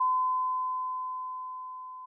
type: tone with level ramp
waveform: sine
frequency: 1020 Hz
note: C6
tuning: 44 cents flat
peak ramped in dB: -22 to -41 dBFS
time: 0-2.06 s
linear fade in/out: 10 ms
effects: none